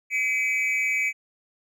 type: tone with amplitude modulation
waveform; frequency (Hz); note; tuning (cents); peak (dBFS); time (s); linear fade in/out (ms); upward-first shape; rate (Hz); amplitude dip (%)
triangle; 2288; D7; -46; -16; 0.1-1.13; 50; sine; 237; 95
effects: none